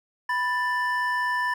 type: tone pair together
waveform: triangle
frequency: 987.8 / 1768.2 Hz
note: B5 / A6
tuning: 0 / +8 cents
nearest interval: minor seventh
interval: 1008 cents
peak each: -24 / -24 dBFS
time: 0.29-1.54 s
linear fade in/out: 5 ms
effects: none